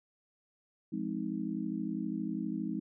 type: chord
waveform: sine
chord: F minor seventh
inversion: none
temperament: just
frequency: 174.61 / 209.5 / 261.9 / 314.3 Hz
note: F3 / Ab3 / C4 / Eb4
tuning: 0 / +15 / +2 / +18 cents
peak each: -40 / -37 / -39 / -38 dBFS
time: 0.92-2.8 s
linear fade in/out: 10 ms
effects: none